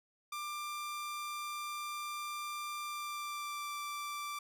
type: tone with pitch glide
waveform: sawtooth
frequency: 1188 to 1172.3 Hz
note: D6 to D6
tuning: +20 to -3 cents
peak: -35 dBFS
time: 0.32-4.39 s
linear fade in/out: 5 ms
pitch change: -23 cents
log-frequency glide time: 2.81-3.75 s
effects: none